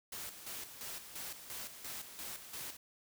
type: noise with tremolo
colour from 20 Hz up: white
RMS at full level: -44 dBFS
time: 0.12-2.77 s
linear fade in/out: 5 ms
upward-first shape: square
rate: 2.9 Hz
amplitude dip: 60%
effects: none